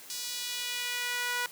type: tone with high-pass filter sweep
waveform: sawtooth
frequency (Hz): 488.4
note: B4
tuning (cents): -19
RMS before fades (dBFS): -34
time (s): 0.1-1.46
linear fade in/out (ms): 0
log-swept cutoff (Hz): 5100 to 1300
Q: 1.4
effects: white hiss -49 dBFS RMS until 1.51 s + high-pass 150 Hz 12 dB/octave